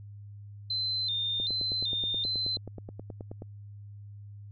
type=tone with vibrato; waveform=sine; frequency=3842 Hz; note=B7; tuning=48 cents flat; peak=-28 dBFS; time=0.7-2.57 s; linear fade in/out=5 ms; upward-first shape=square; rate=1.3 Hz; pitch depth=100 cents each way
type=click train; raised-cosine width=2 ms; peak=-27 dBFS; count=20; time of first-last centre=1.4-3.421 s; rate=9.4 Hz
effects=added 102 Hz sine -43 dBFS peak until 4.51 s